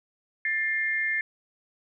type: tone pair together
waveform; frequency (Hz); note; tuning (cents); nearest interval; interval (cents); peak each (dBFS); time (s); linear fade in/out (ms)
sine; 1770 / 2114; A6 / C7; +10 / +17; minor third; 307; -27 / -27; 0.45-1.21; 2
effects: none